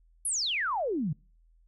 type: exponential sweep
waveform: sine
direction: down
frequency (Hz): 11390 to 137.4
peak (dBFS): -27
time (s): 0.25-1.13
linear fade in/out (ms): 5
effects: noise-tail reverb RT60 0.4 s tail -26 dB re dry + added 41 Hz sine -59 dBFS peak until 1.67 s